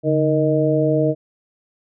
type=harmonic tone with a mistuned harmonic; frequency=155.56 Hz; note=D#3; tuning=in tune; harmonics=1 / 2 / 3 / 4; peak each=-20 / -20 / -20 / -20 dBFS; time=0.03-1.15 s; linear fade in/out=50 ms; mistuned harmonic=1; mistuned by=-130 cents; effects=none